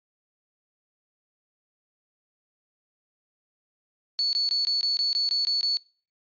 sine tone bursts, 4435 Hz, C#8, in tune, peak -21 dBFS, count 10, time 4.19-5.77 s, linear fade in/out 0 ms, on 140 ms, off 20 ms, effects noise-tail reverb RT60 0.4 s tail -25 dB re dry + resampled to 11025 Hz

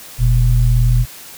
sine tone pair together, 42.82 / 121.1 Hz, F1 / B2, -33 / -34 cents, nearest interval octave + tritone, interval 1799 cents, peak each -12 dBFS, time 0.18-1.06 s, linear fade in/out 50 ms, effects white hiss -36 dBFS RMS until 1.37 s

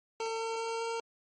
25% pulse tone with pitch steps, 450 / 452.9 / 455.8 / 458.7 Hz, A4 / A#4 / A#4 / A#4, +39 / -50 / -39 / -28 cents, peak -29 dBFS, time 0.2-1 s, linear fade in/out 2 ms, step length 200 ms, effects MP3 32 kbps

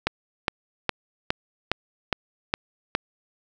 click train, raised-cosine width 0.3 ms, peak -5 dBFS, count 8, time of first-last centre 0.07-2.951 s, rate 2.43 Hz, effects none

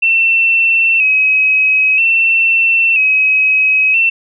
sine tone with vibrato, 2617 Hz, E7, 13 cents flat, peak -8 dBFS, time 0.02-4.1 s, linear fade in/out 10 ms, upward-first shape square, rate 0.51 Hz, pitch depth 48 cents each way, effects none

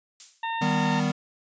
violet noise with exponential decay, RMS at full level -32 dBFS, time 0.2-0.55 s, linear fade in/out 1 ms, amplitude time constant 76 ms
harmonic tone, 912 Hz, A#5, 38 cents flat, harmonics 1 / 2 / 3 / 4, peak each -28 / -34 / -38 / -40 dBFS, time 0.43-1 s, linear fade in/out 5 ms
square chord, Eb augmented, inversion none, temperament equal, 155.56 / 196 / 246.9 Hz, Eb3 / G3 / B3, 0 / 0 / 0 cents, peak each -28 dBFS, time 0.61-1.12 s, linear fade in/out 10 ms
effects resampled to 16000 Hz

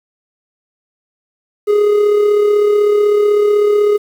triangle tone with amplitude modulation, 415.3 Hz, G#4, in tune, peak -5 dBFS, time 1.67-3.98 s, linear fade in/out 20 ms, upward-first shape sine, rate 36 Hz, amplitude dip 40%, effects 7-bit

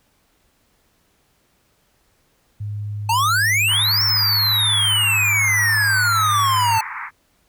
sine tone, 103.83 Hz, G#2, in tune, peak -24 dBFS, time 2.6-6.79 s, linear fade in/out 10 ms
square exponential two-way sweep, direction up then down, 870 to 5500 to 870 Hz, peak -16 dBFS, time 3.09-6.81 s, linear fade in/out 5 ms, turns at 4.03 s
pink band-pass noise, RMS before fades -30 dBFS, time 3.67-7.11 s, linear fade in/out 50 ms, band 880 to 2300 Hz, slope 96 dB/octave
effects pink hiss -62 dBFS RMS until 7.48 s

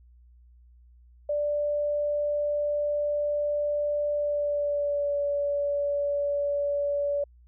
sine tone with pitch glide, 587.3 to 573.6 Hz, D5 to D5, 0 to -41 cents, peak -24 dBFS, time 1.29-7.24 s, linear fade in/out 5 ms, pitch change -41 cents, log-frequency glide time 4.13-5.18 s, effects added 60 Hz sine -52 dBFS peak until 7.47 s

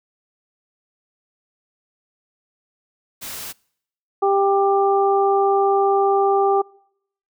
white noise, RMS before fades -32 dBFS, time 3.21-3.53 s, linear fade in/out 20 ms
harmonic tone, 395 Hz, G4, 13 cents sharp, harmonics 1 / 2 / 3, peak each -17 / -18 / -24 dBFS, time 4.22-6.62 s, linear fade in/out 10 ms
effects noise-tail reverb RT60 0.7 s tail -26 dB re dry

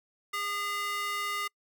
square tone with high-pass filter, 407.5 Hz, G#4, 33 cents flat, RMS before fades -33 dBFS, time 0.33-1.48 s, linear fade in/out 10 ms, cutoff 1500 Hz, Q 2.4, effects noise-tail reverb RT60 0.1 s tail -26 dB re dry

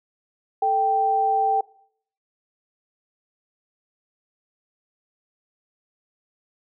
sine tone pair together, 439.6 / 782.5 Hz, A4 / G5, -2 / -3 cents, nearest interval minor seventh, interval 999 cents, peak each -27 / -18 dBFS, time 0.62-1.61 s, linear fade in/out 5 ms, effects noise-tail reverb RT60 0.6 s tail -21 dB re dry

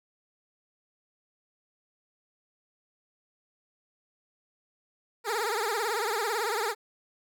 15% pulse tone with vibrato, 437.9 Hz, A4, 8 cents flat, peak -21 dBFS, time 5.24-6.75 s, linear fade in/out 50 ms, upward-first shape triangle, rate 18 Hz, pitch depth 190 cents each way, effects none

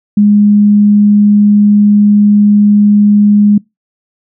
sine tone, 206.6 Hz, G#3, 9 cents flat, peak -3 dBFS, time 0.17-3.58 s, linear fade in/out 5 ms, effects noise-tail reverb RT60 0.2 s tail -25 dB re dry

